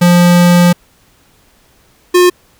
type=tone pair in turn; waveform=square; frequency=175.5 / 358.2 Hz; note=F3 / F4; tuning=+9 / +44 cents; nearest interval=octave; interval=1235 cents; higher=second; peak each=-5 dBFS; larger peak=neither; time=0.01-0.73 / 2.14-2.3 s; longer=first; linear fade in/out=10 ms; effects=pink hiss -50 dBFS RMS until 2.59 s